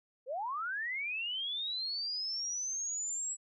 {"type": "linear sweep", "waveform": "sine", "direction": "up", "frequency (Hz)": [471, 7810], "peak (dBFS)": -34, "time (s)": [0.26, 3.37], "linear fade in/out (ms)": 50, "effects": []}